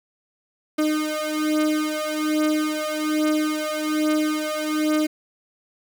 35% pulse beating tone pair, 306 / 307.2 Hz, D#4 / D#4, -29 / -22 cents, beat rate 1.2 Hz, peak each -22 dBFS, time 0.78-5.07 s, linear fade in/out 10 ms, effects none

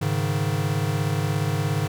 square chord, Ab suspended fourth, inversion none, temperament equal, 103.83 / 138.59 / 155.56 Hz, Ab2 / Db3 / Eb3, 0 / 0 / 0 cents, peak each -27 dBFS, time 0.01-1.88 s, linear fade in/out 10 ms, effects none

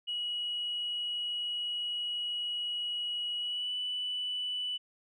sine tone with pitch glide, 2913 to 2976 Hz, F#7 to F#7, -28 to +9 cents, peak -31 dBFS, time 0.07-4.78 s, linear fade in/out 20 ms, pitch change +37 cents, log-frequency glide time 3.38-3.74 s, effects tanh soft clip ceiling -27 dBFS

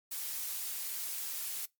blue noise, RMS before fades -38 dBFS, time 0.11-1.66 s, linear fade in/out 10 ms, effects noise-tail reverb RT60 0.2 s tail -24 dB re dry + MP3 96 kbps

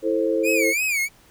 sine chord, A minor, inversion second, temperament just, 330 / 440 / 528 Hz, E4 / A4 / C5, +2 / 0 / +16 cents, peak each -23 dBFS, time 0.02-0.74 s, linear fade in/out 50 ms
45% pulse tone with vibrato, 2349 Hz, D7, in tune, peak -20 dBFS, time 0.43-1.09 s, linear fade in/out 50 ms, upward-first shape sine, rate 3 Hz, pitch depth 150 cents each way
effects pink hiss -54 dBFS RMS until 1.3 s

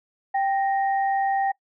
sine tone pair together, 784 / 1863.2 Hz, G5 / A#6, 0 / -1 cents, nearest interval octave + minor third, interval 1499 cents, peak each -20 / -32 dBFS, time 0.34-1.52 s, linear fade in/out 10 ms, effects noise-tail reverb RT60 0.1 s tail -22 dB re dry

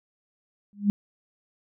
sine tone with exponential growth, 203.6 Hz, G#3, 34 cents flat, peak -14 dBFS, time 0.73-0.9 s, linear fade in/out 0 ms, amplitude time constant 35 ms, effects none

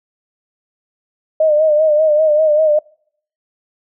sine tone with vibrato, 614 Hz, D#5, 23 cents flat, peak -9 dBFS, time 1.4-2.79 s, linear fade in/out 5 ms, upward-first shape sine, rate 5.1 Hz, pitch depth 59 cents each way, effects noise-tail reverb RT60 0.6 s tail -25 dB re dry

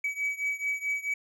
triangle beating tone pair, 2277 / 2281.6 Hz, C#7 / C#7, +46 / +49 cents, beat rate 4.6 Hz, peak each -29 / -31 dBFS, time 0.04-1.14 s, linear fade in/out 5 ms, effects none

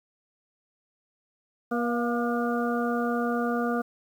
harmonic tone with a mistuned harmonic, 239.1 Hz, A#3, 44 cents sharp, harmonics 1 / 2 / 3 / 5 / 6, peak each -27 / -30 / -32 / -34 / -35 dBFS, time 1.71-3.82 s, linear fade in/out 10 ms, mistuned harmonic 3, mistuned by -33 cents, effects 9-bit

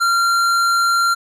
sine tone with hard clipping, 1379 Hz, F6, 22 cents flat, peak -15 dBFS, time 0-1.15 s, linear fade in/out 20 ms, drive 13 dB, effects none

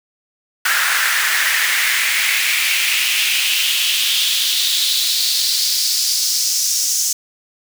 pink noise with high-pass filter sweep, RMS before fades -17 dBFS, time 0.65-7.13 s, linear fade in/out 5 ms, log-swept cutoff 1500 to 6200 Hz, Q 3.3, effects none

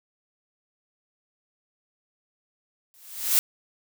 blue noise with exponential growth, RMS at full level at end -17 dBFS, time 2.94-3.39 s, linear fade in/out 0 ms, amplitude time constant 96 ms, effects none

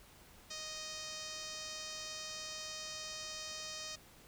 5% pulse tone with low-pass filter, 622.3 Hz, D#5, in tune, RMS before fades -45 dBFS, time 0.5-3.96 s, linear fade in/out 10 ms, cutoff 5900 Hz, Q 2.4, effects pink hiss -60 dBFS RMS until 4.27 s

